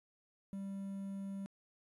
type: tone with quantisation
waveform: triangle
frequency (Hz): 196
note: G3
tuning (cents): 0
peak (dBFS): -38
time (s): 0.53-1.46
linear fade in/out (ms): 0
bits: 11
effects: resampled to 22050 Hz